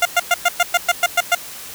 15% pulse tone bursts, 701 Hz, F5, 6 cents sharp, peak -5 dBFS, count 10, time 0.02-1.35 s, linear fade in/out 5 ms, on 34 ms, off 110 ms, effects white hiss -34 dBFS RMS until 1.74 s

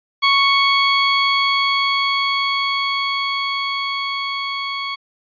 15% pulse tone with level ramp, 1108.7 Hz, C#6, in tune, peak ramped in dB -5 to -16 dBFS, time 0.22-4.96 s, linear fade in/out 20 ms, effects resampled to 11025 Hz

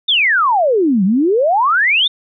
sine exponential two-way sweep, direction down then up, 3700 to 179.8 to 3700 Hz, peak -10 dBFS, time 0.08-2.08 s, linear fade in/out 10 ms, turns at 1.04 s, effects none

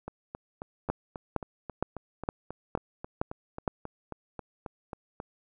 two click trains, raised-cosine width 1 ms, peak -23 / -13 dBFS, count 20 / 7, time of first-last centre 0.08-5.201 / 0.9-3.678 s, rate 3.71 / 2.16 Hz, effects none

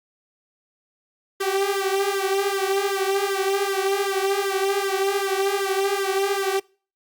sawtooth tone with flanger, 392 Hz, G4, in tune, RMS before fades -23 dBFS, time 1.4-6.6 s, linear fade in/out 10 ms, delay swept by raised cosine 0.57 to 5.47 ms, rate 2.6 Hz, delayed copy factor +0.85, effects noise-tail reverb RT60 0.4 s tail -25 dB re dry + Opus 48 kbps

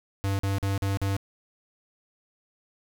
square tone bursts, 98.2 Hz, G2, 4 cents sharp, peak -25 dBFS, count 5, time 0.24-1.166 s, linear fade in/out 0 ms, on 150 ms, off 44 ms, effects none

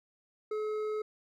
sine tone with hard clipping, 428 Hz, A4, 48 cents flat, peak -33 dBFS, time 0.51-1.02 s, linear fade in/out 5 ms, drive 7 dB, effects none

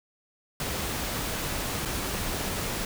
pink noise with dropouts, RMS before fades -31 dBFS, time 0.6-2.85 s, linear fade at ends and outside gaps 2 ms, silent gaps 1.852-1.856 s, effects none

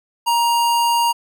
square tone, 940 Hz, A#5, 14 cents sharp, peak -15 dBFS, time 0.26-1.13 s, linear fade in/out 20 ms, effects none

